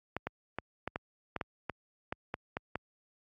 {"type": "clicks", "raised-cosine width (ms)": 0.5, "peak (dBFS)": -19, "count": 12, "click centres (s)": [0.166, 0.27, 0.586, 0.876, 0.959, 1.363, 1.412, 1.697, 2.125, 2.341, 2.569, 2.756], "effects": ["high-pass 60 Hz 12 dB/octave", "AAC 64 kbps"]}